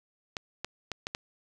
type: clicks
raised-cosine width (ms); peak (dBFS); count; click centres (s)
0.2; -16; 5; 0.368 / 0.646 / 0.917 / 1.069 / 1.149
effects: none